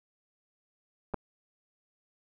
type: clicks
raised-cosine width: 1 ms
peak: -24 / -17 dBFS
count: 2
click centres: 1.138 / 1.143 s
effects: none